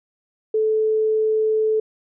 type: tone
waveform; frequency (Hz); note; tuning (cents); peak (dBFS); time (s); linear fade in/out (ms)
sine; 435.6; A4; -17; -16; 0.54-1.8; 5
effects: none